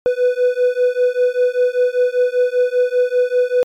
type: beating tone pair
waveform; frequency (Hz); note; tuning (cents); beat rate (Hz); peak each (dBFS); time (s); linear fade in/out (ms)
triangle; 493.9 / 499; B4 / B4; 0 / +18; 5.1; -14; 0.06-3.63; 0
effects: MP3 96 kbps